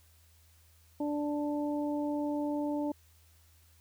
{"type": "harmonic tone", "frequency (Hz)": 293.7, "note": "D4", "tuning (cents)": 0, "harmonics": [1, 2, 3], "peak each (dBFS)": [-31, -37, -41], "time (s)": [1, 2.92], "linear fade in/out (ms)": 5, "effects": ["added 81 Hz sine -61 dBFS peak until 3.8 s", "white hiss -66 dBFS RMS until 3.8 s"]}